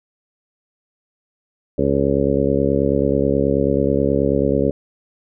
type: harmonic tone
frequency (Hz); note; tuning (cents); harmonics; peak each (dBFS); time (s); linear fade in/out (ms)
69.3; C#2; 0; 1 / 2 / 3 / 4 / 5 / 6 / 7 / 8; -26 / -24 / -23 / -21 / -27 / -21 / -22 / -23; 1.78-4.71; 5
effects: none